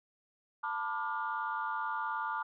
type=chord; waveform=sine; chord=B half-diminished seventh; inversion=third; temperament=just; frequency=889 / 987.8 / 1185.3 / 1422.4 Hz; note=A5 / B5 / D6 / F6; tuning=+18 / 0 / +16 / +31 cents; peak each=-37 / -40 / -37 / -38 dBFS; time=0.63-2.43 s; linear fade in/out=10 ms; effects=tanh soft clip ceiling -24 dBFS